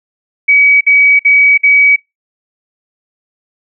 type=tone bursts; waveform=sine; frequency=2270 Hz; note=C#7; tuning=41 cents sharp; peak=-4 dBFS; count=4; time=0.48-1.962 s; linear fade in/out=10 ms; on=330 ms; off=54 ms; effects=noise-tail reverb RT60 0.2 s tail -24 dB re dry